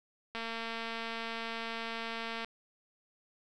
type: click train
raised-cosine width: 0.3 ms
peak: -23 dBFS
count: 479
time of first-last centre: 0.35-2.446 s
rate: 228 Hz
effects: none

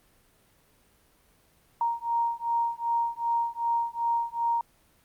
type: beating tone pair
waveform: sine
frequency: 932.3 / 934.9 Hz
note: A#5 / A#5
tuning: 0 / +5 cents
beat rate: 2.6 Hz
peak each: -28 dBFS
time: 1.81-4.61 s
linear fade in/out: 2 ms
effects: pink hiss -63 dBFS RMS until 5.04 s + Opus 32 kbps

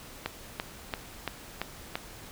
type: click train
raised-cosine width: 0.3 ms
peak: -14 dBFS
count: 6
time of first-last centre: 0.26-1.955 s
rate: 2.95 Hz
effects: pink hiss -47 dBFS RMS until 2.31 s

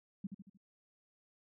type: tone with echo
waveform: sine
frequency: 196 Hz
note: G3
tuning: in tune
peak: -36 dBFS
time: 0.24-0.27 s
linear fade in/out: 5 ms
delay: 76 ms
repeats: 4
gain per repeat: -6 dB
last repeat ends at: 0.574 s
effects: none

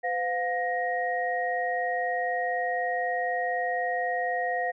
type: tone cluster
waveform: sine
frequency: 507 / 711 / 1877 Hz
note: B4 / F5 / A#6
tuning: +45 / +31 / +11 cents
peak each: -32 / -28 / -31 dBFS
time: 0.03-4.72 s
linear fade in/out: 20 ms
effects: none

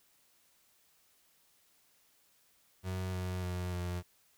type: tone with pitch steps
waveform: 35% pulse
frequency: 92.9 / 91.46 / 90.05 / 88.65 Hz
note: F#2 / F#2 / F#2 / F2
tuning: +7 / -20 / -46 / +26 cents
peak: -33 dBFS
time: 2.83-4.03 s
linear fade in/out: 50 ms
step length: 300 ms
effects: white hiss -69 dBFS RMS until 4.37 s

